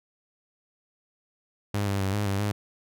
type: tone with pitch steps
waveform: sawtooth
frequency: 101.9 / 99.2 / 96.6 / 103.5 / 98.4 / 103.4 Hz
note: G#2 / G2 / G2 / G#2 / G2 / G#2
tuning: -32 / +21 / -25 / -5 / +7 / -7 cents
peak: -21 dBFS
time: 1.74-2.52 s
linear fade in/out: 5 ms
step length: 130 ms
effects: none